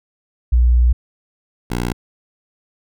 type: tone pair in turn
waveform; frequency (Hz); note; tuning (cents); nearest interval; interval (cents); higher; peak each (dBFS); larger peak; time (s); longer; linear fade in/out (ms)
sine / 10% pulse; 60.3 / 59.92; B1 / A#1; -41 / +48; unison; 11; first; -9 / -11; first; 0.52-0.93 / 1.7-1.93; first; 10
effects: none